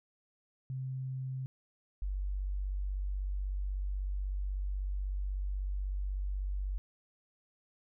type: tone pair in turn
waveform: sine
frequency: 131 / 48.12 Hz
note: C3 / G1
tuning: +2 / -31 cents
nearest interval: octave + perfect fourth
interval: 1733 cents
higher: first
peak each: -35 / -32 dBFS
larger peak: second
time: 0.7-1.46 / 2.02-6.78 s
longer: second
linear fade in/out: 0 ms
effects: none